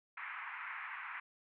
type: band-pass noise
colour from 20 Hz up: white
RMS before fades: -45 dBFS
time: 0.17-1.2 s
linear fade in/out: 5 ms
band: 920 to 2300 Hz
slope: 48 dB/octave
effects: none